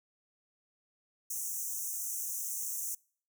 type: high-pass noise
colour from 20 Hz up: pink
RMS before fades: -37 dBFS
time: 1.3-2.95 s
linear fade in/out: 5 ms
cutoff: 5900 Hz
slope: 96 dB/octave
effects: noise-tail reverb RT60 0.5 s tail -26 dB re dry